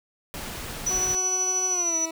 pink noise, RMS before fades -35 dBFS, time 0.34-1.15 s, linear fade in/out 0 ms
sine tone with tremolo, 5920 Hz, F#8, in tune, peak -21 dBFS, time 0.86-2.06 s, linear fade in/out 10 ms, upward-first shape sine, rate 13 Hz, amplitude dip 35%
20% pulse tone with pitch glide, 371.7 to 325.5 Hz, F#4 to E4, +8 to -22 cents, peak -27 dBFS, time 0.9-2.11 s, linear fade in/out 5 ms, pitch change -230 cents, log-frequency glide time 1.7-1.97 s
effects none

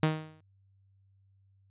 sawtooth tone with exponential decay, 156.4 Hz, D#3, 9 cents sharp, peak -17 dBFS, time 0.03-0.41 s, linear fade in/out 2 ms, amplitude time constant 81 ms, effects added 97 Hz sine -62 dBFS peak until 1.7 s + resampled to 8000 Hz

